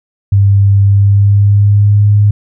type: tone with pitch glide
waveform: sine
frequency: 99.5 to 103.37 Hz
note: G2 to G#2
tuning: +26 to -8 cents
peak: -4 dBFS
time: 0.32-2.31 s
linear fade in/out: 5 ms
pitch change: +66 cents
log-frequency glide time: 0.81-2.08 s
effects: none